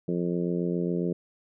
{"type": "harmonic tone", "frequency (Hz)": 87.31, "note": "F2", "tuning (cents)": 0, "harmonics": [2, 3, 4, 5, 6, 7], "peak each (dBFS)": [-28, -34, -31, -33, -39, -43], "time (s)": [0.08, 1.13], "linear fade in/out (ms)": 5, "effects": []}